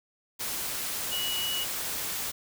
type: tone in noise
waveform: sine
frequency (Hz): 2926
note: F#7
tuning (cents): -20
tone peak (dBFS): -30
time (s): 1.11-1.65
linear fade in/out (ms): 20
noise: white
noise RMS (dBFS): -33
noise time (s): 0.39-2.32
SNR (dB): 0
effects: none